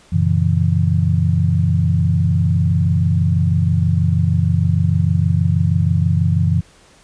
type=chord; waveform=sine; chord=F# dominant seventh; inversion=none; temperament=equal with one note detuned; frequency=92.5 / 118.92 / 138.59 / 164.81 Hz; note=F#2 / A#2 / C#3 / E3; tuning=0 / +35 / 0 / 0 cents; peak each=-16 / -21 / -20 / -17 dBFS; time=0.12-6.61 s; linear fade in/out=10 ms; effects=pink hiss -49 dBFS RMS until 7.03 s + resampled to 22050 Hz